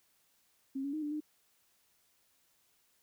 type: tone with pitch steps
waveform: sine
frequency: 269.9 / 281.1 / 309.5 / 295.1 / 303.2 Hz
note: C#4 / C#4 / D#4 / D4 / D#4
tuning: -46 / +24 / -9 / +8 / -45 cents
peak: -34 dBFS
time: 0.75-1.205 s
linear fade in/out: 10 ms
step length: 91 ms
effects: white hiss -72 dBFS RMS until 3.02 s